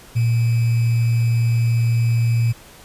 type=tone with sample-and-hold; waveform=sine; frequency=116.5 Hz; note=A#2; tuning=1 cent flat; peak=-14 dBFS; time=0.15-2.53 s; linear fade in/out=20 ms; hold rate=2450 Hz; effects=pink hiss -44 dBFS RMS until 2.84 s + resampled to 32000 Hz